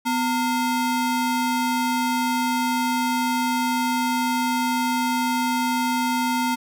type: ring-modulated tone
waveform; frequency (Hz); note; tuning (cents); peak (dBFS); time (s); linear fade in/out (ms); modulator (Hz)
square; 581; D5; -19; -18; 0.05-6.56; 20; 331
effects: none